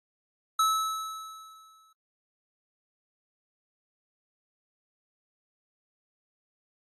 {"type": "tone with exponential decay", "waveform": "square", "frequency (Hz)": 1300, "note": "E6", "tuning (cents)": -24, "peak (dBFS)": -21, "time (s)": [0.59, 1.93], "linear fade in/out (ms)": 5, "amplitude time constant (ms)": 290, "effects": ["AAC 32 kbps"]}